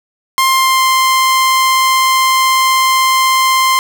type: tone with pitch glide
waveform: sawtooth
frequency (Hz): 1057 to 1047.3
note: C6 to C6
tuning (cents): +17 to +1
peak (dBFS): -5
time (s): 0.38-3.79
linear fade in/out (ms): 0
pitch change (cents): -16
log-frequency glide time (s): 0.48-0.84
effects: none